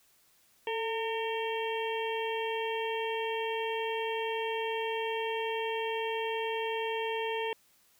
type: harmonic tone with a mistuned harmonic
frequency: 455.1 Hz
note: A#4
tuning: 42 cents flat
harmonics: 1 / 2 / 4 / 5 / 6 / 7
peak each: -33 / -36 / -42 / -44 / -41 / -42 dBFS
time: 0.67-7.53 s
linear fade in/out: 2 ms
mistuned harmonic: 1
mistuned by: -40 cents
effects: white hiss -66 dBFS RMS until 7.99 s